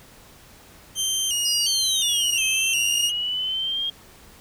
20% pulse tone with vibrato, 2998 Hz, F#7, 22 cents sharp, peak -16 dBFS, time 0.95-3.12 s, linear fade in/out 50 ms, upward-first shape square, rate 1.4 Hz, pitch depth 77 cents each way
sine linear two-way sweep, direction down then up, 5100 to 2572 to 3244 Hz, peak -23 dBFS, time 1.45-3.9 s, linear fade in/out 5 ms, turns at 2.43 s
effects pink hiss -49 dBFS RMS until 4.4 s

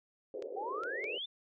pink band-pass noise, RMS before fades -42 dBFS, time 0.34-1.18 s, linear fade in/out 2 ms, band 390 to 530 Hz, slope 48 dB/octave
clicks, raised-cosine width 0.2 ms, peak -33 dBFS, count 3, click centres 0.424 / 0.835 / 1.042 s
sine exponential sweep, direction up, 740 to 3622 Hz, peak -37 dBFS, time 0.56-1.26 s, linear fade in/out 10 ms
effects none

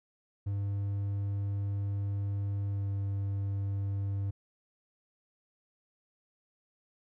triangle tone with pitch glide, 100 to 99.08 Hz, G2 to G2, +35 to +19 cents, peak -28 dBFS, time 0.46-4.31 s, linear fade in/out 10 ms, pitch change -16 cents, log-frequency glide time 2.71-2.88 s, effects none

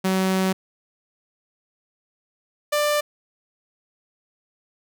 sawtooth tone pair in turn, 188.8 / 592.2 Hz, F#3 / D5, +35 / +14 cents, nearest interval octave + minor sixth, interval 1979 cents, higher second, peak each -15 dBFS, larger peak neither, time 0.04-0.53 / 2.72-3.01 s, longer first, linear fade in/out 10 ms, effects none

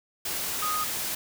sine tone in noise, 1244.5 Hz, D#6, in tune, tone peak -27 dBFS, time 0.62-0.84 s, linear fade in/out 5 ms, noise white, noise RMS -31 dBFS, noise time 0.25-1.15 s, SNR +1 dB, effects none

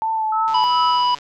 sine tone with vibrato, 880 Hz, A5, in tune, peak -18 dBFS, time 0.02-0.64 s, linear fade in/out 0 ms, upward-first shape sine, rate 2.8 Hz, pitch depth 23 cents each way
sine tone with tremolo, 1300 Hz, E6, 24 cents flat, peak -19 dBFS, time 0.32-1.04 s, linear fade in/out 5 ms, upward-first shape sine, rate 2.4 Hz, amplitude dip 90%
click train, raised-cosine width 0.2 ms, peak -21 dBFS, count 102, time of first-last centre 0.48-1.186 s, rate 143 Hz
harmonic tone, 985 Hz, B5, 5 cents flat, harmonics 1 / 3 / 5, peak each -15 / -25 / -29 dBFS, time 0.54-1.15 s, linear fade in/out 5 ms
effects none

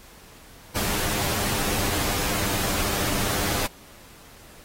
pink noise with comb filter, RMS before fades -26 dBFS, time 0.75-3.67 s, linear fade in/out 10 ms, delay 10 ms, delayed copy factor +0.55, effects pink hiss -49 dBFS RMS until 4.64 s + AAC 48 kbps

